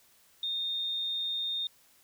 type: tone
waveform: sine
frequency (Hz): 3661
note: A#7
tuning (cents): -32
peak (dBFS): -30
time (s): 0.43-1.67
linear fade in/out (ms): 2
effects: white hiss -63 dBFS RMS until 2.03 s